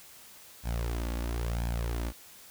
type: tone with flanger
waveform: sawtooth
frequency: 58.1 Hz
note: A#1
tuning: 5 cents flat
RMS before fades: -32 dBFS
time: 0.63-2.13 s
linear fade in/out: 50 ms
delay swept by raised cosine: 1.2 to 3.6 ms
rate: 0.98 Hz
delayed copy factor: +0.65
effects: white hiss -52 dBFS RMS until 2.5 s